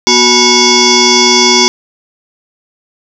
sine tone with frequency modulation, 2803 Hz, F7, 6 cents sharp, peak -4 dBFS, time 0.07-1.68 s, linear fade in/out 0 ms, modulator 609 Hz, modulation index 5.2, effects none

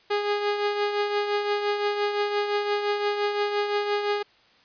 sawtooth tone with tremolo, 411.8 Hz, G#4, 15 cents flat, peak -17 dBFS, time 0.1-4.23 s, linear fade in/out 10 ms, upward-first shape triangle, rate 5.8 Hz, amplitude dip 55%, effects white hiss -58 dBFS RMS until 4.64 s + resampled to 11025 Hz

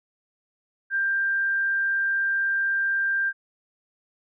sine tone, 1586 Hz, G6, 20 cents sharp, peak -21 dBFS, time 0.9-3.33 s, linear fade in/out 50 ms, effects none

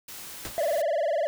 white noise, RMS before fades -41 dBFS, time 0.08-0.82 s, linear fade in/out 5 ms
pink noise with exponential decay, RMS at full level -31 dBFS, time 0.45-0.58 s, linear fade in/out 0 ms, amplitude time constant 28 ms
triangle tone with vibrato, 622.3 Hz, D#5, in tune, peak -21 dBFS, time 0.58-1.27 s, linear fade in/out 0 ms, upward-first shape sine, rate 20 Hz, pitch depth 170 cents each way
effects none

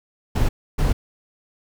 brown noise bursts at uneven times, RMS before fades -18 dBFS, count 2, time 0.35-0.49 / 0.78-0.93 s, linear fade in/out 10 ms, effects none

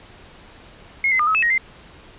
sine tone with pitch steps, 2160 / 2053 / 1210 / 1282 / 2608 / 1881 / 2083 Hz, C#7 / C7 / D#6 / E6 / E7 / A#6 / C7, -45 / -33 / -49 / -49 / -19 / +15 / -8 cents, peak -15 dBFS, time 1.04-1.579 s, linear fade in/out 2 ms, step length 77 ms, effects pink hiss -45 dBFS RMS until 2.18 s + resampled to 8000 Hz

